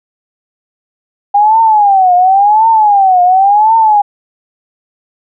sine tone with vibrato, 804 Hz, G5, 44 cents sharp, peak -4 dBFS, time 1.34-4.02 s, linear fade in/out 10 ms, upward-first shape triangle, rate 0.93 Hz, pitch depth 220 cents each way, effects none

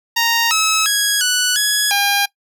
10% pulse tone with pitch steps, 930 / 1293 / 1659 / 1482 / 1679 / 806 Hz, A#5 / E6 / G#6 / F#6 / G#6 / G5, -4 / -34 / -2 / +2 / +18 / +48 cents, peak -5 dBFS, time 0.16-2.26 s, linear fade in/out 10 ms, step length 350 ms, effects noise-tail reverb RT60 0.1 s tail -21 dB re dry

